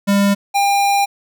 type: tone pair in turn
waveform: square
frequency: 200.3 / 801.2 Hz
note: G3 / G5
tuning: +38 / +38 cents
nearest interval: 2 octaves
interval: 2400 cents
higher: second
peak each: -12 / -13 dBFS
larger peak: first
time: 0.07-0.35 / 0.54-1.06 s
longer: second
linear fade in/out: 20 ms
effects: none